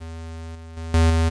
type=tone with level steps; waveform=square; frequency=81.7 Hz; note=E2; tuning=15 cents flat; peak=-33 / -38 / -30 / -14 / -17 dBFS; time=0-1.3 s; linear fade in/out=20 ms; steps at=0.55 / 0.77 / 0.94 / 1.1 s; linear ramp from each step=2 ms; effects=resampled to 22050 Hz + 9-bit